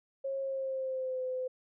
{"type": "tone with pitch glide", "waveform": "sine", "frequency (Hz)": [542, 511.6], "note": ["C#5", "C5"], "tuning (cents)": [-39, -39], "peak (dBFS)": -32, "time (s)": [0.24, 1.48], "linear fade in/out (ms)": 10, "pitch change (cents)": -100, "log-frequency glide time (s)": [0.4, 1.22], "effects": []}